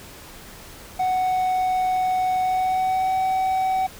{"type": "tone with pitch glide", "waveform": "triangle", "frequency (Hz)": [742, 755.8], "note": ["F#5", "F#5"], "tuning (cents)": [5, 37], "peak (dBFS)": -17, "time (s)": [0.99, 3.87], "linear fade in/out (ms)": 10, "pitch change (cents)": 32, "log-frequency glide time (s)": [2.41, 3.18], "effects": ["pink hiss -42 dBFS RMS until 3.99 s"]}